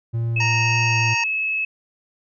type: tone with vibrato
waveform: triangle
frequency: 114.8 Hz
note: A#2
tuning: 26 cents flat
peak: -18 dBFS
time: 0.13-1.15 s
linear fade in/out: 20 ms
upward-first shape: sine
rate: 1.9 Hz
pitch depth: 18 cents each way
type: tone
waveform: sine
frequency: 2589 Hz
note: E7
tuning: 32 cents flat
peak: -20 dBFS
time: 0.36-1.65 s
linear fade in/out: 5 ms
type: harmonic tone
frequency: 929 Hz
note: A#5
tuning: 6 cents flat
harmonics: 1 / 2 / 3 / 5 / 6 / 7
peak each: -25 / -28 / -30 / -32 / -33 / -33 dBFS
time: 0.4-1.24 s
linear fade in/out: 5 ms
effects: none